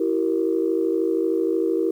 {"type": "chord", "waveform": "sine", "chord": "E diminished", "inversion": "none", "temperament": "equal with one note detuned", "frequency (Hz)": [329.6, 382.6, 466.2], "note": ["E4", "G4", "Bb4"], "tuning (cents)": [0, -42, 0], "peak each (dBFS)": [-22, -23, -24], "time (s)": [0, 1.91], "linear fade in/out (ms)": 5, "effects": ["tanh soft clip ceiling -9 dBFS", "9-bit"]}